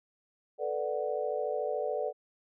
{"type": "chord", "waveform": "sine", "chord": "B minor seventh", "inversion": "third", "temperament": "equal", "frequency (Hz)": [440, 493.9, 587.3, 740], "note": ["A4", "B4", "D5", "F#5"], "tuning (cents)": [0, 0, 0, 0], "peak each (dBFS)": [-35, -35, -34, -38], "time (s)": [0.58, 2.13], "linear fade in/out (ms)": 50, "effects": []}